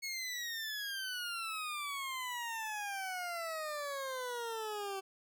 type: exponential sweep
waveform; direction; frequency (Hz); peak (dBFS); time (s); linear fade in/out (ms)
20% pulse; down; 2200 to 382.6; -33; 0.02-5.01; 20
effects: none